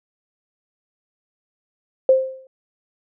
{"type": "tone with exponential decay", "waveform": "sine", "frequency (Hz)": 525, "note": "C5", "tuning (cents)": 6, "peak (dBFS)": -7, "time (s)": [2.09, 2.47], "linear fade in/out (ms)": 2, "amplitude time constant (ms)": 82, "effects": []}